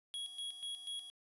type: tone with tremolo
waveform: square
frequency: 3322 Hz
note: G#7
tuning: in tune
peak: -40 dBFS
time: 0.14-1.1 s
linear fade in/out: 0 ms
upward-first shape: square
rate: 4.1 Hz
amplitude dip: 65%
effects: resampled to 24000 Hz + 11-bit